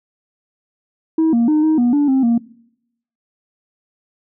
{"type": "tone with pitch steps", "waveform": "sine", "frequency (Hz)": [321.2, 234, 305.7, 313.9, 241.9, 290.1, 265.2, 233.9], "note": ["E4", "A#3", "D#4", "D#4", "B3", "D4", "C4", "A#3"], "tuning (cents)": [-45, 7, -30, 15, -36, -21, 23, 6], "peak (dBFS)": -9, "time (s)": [1.18, 2.38], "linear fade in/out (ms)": 5, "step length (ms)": 150, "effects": ["noise-tail reverb RT60 0.8 s tail -23 dB re dry", "tanh soft clip ceiling -10 dBFS"]}